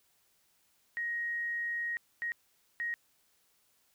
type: tone bursts at uneven times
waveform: sine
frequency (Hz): 1881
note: A#6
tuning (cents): +15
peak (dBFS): -32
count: 3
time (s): 0.97-1.97 / 2.22-2.32 / 2.8-2.94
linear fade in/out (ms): 0
effects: white hiss -71 dBFS RMS until 3.94 s